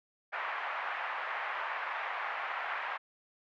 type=band-pass noise; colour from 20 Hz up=pink; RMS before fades=-37 dBFS; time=0.32-2.98 s; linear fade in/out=20 ms; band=790 to 2200 Hz; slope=24 dB/octave; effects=none